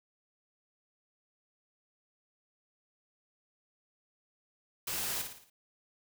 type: noise with echo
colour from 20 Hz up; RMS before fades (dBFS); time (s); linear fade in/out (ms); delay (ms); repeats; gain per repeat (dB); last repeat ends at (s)
white; -36; 4.87-5.22; 5; 56; 5; -6; 5.5
effects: none